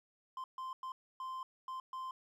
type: tone bursts at uneven times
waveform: triangle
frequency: 1041 Hz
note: C6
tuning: 9 cents flat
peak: -38 dBFS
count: 6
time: 0.37-0.44 / 0.58-0.73 / 0.83-0.92 / 1.2-1.43 / 1.68-1.8 / 1.93-2.11 s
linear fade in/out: 2 ms
effects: none